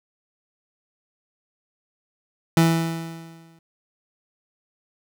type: tone with exponential decay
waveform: 30% pulse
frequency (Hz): 164.81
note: E3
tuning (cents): 0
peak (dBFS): -10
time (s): 2.57-3.59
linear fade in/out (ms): 2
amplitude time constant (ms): 220
effects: none